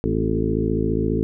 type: harmonic tone with a mistuned harmonic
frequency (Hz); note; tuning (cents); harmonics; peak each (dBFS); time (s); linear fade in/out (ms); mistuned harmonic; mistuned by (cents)
54.7; A1; -9; 1 / 2 / 3 / 4 / 5 / 6 / 7 / 8; -27 / -27 / -27 / -27 / -27 / -27 / -27 / -27; 0.04-1.23; 0; 5; -49
effects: none